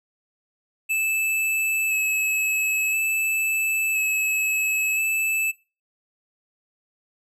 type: tone with vibrato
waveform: square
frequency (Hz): 2605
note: E7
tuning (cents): -21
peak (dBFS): -21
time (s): 0.89-5.52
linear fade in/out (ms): 20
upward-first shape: square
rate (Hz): 0.49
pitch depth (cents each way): 14
effects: noise-tail reverb RT60 0.3 s tail -20 dB re dry